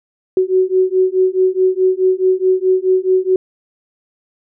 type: beating tone pair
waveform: sine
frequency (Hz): 371 / 375.7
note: F#4 / F#4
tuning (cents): +5 / +26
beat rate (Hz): 4.7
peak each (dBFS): -14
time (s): 0.37-3.36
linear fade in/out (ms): 2
effects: none